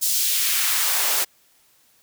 white noise with high-pass filter sweep, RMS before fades -21 dBFS, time 0.01-1.25 s, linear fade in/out 20 ms, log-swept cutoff 5600 to 410 Hz, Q 1, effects white hiss -59 dBFS RMS until 2.02 s

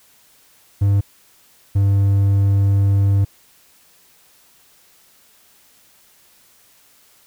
triangle tone pair in turn, 100 / 99.14 Hz, G2 / G2, +35 / +20 cents, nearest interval unison, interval 15 cents, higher first, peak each -10 dBFS, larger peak neither, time 0.81-1.01 / 1.75-3.25 s, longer second, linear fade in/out 10 ms, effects white hiss -53 dBFS RMS until 7.26 s

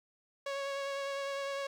sawtooth tone with vibrato, 554.4 Hz, C#5, in tune, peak -31 dBFS, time 0.46-1.67 s, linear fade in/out 5 ms, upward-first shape sine, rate 9.9 Hz, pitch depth 15 cents each way, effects low-pass 6000 Hz 12 dB/octave + 11-bit

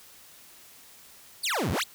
25% pulse exponential two-way sweep, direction down then up, 5140 to 72.6 to 5140 Hz, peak -22 dBFS, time 1.43-1.84 s, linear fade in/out 10 ms, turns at 1.71 s, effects white hiss -52 dBFS RMS until 1.94 s

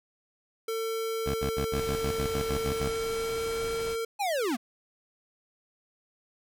square tone with pitch glide, 450 to 455.5 Hz, A4 to A#4, +39 to -40 cents, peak -30 dBFS, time 0.68-4.05 s, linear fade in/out 5 ms, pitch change +21 cents, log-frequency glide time 2.75-3.61 s
15% pulse tone bursts, 69.3 Hz, C#2, in tune, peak -23 dBFS, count 11, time 1.26-2.884 s, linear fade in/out 5 ms, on 84 ms, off 70 ms
pink low-pass noise, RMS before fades -41 dBFS, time 1.73-3.97 s, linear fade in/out 50 ms, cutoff 11000 Hz, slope 48 dB/octave
square linear sweep, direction down, 852 to 209.2 Hz, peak -27 dBFS, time 4.19-4.57 s, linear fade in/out 20 ms
effects none

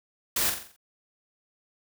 white noise with echo, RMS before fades -26 dBFS, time 0.36-0.5 s, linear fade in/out 5 ms, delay 44 ms, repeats 6, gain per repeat -6 dB, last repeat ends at 0.764 s, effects none

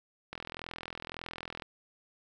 click train, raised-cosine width 0.3 ms, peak -23 dBFS, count 55, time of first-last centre 0.33-1.622 s, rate 41.8 Hz, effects none

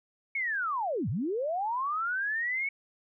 sine linear two-way sweep, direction down then up, 2233 to 89.6 to 2233 Hz, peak -28 dBFS, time 0.35-2.69 s, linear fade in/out 5 ms, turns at 1.09 s, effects none

